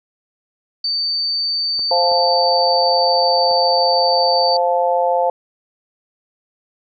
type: tone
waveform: sine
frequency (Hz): 4581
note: D8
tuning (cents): -44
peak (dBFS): -17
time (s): 0.84-4.57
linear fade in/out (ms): 5
type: clicks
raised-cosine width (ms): 1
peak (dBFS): -23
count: 3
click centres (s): 1.793 / 2.117 / 3.512
type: harmonic tone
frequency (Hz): 174.61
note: F3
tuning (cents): 0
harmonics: 3 / 4 / 5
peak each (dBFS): -17 / -18 / -19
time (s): 1.91-5.3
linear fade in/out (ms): 2
effects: none